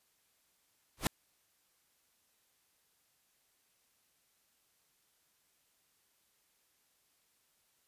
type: noise with exponential growth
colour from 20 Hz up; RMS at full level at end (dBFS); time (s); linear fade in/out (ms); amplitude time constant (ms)
pink; -26; 0.97-1.07; 1; 20
effects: white hiss -74 dBFS RMS until 7.87 s + resampled to 32000 Hz